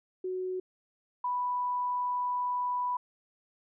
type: tone pair in turn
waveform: sine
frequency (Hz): 370 / 987.8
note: F#4 / B5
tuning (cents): 0 / 0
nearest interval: octave + perfect fourth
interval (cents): 1700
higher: second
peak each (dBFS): -31 / -28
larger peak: second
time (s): 0.24-0.6 / 1.24-2.97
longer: second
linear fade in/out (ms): 5
effects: none